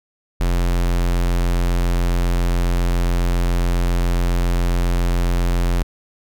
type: tone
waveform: square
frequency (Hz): 43.65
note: F1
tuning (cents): 0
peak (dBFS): -16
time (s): 0.4-5.83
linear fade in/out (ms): 10
effects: none